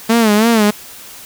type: tone with vibrato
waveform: sawtooth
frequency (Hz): 220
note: A3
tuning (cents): 0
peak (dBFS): -5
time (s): 0.09-0.71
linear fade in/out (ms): 10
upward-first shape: sine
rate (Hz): 3.1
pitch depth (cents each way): 110
effects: white hiss -35 dBFS RMS until 1.25 s